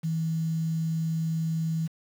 sine tone with quantisation, 161.8 Hz, E3, 32 cents flat, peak -25 dBFS, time 0.03-1.88 s, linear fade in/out 20 ms, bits 8, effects none

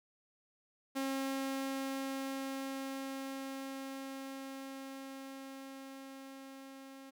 sawtooth tone with level ramp, 269.7 Hz, C#4, 47 cents flat, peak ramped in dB -30 to -46 dBFS, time 0.95-7.11 s, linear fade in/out 20 ms, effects none

